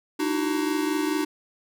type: tone cluster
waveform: square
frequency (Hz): 301.3 / 326 / 376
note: D4 / E4 / F#4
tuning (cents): +44 / -19 / +28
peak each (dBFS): -26 / -31 / -30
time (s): 0.19-1.25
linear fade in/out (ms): 10
effects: none